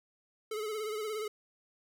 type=tone with vibrato; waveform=square; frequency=429.4 Hz; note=A4; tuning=42 cents flat; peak=-35 dBFS; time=0.51-1.28 s; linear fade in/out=5 ms; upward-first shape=sine; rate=17 Hz; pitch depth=52 cents each way; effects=none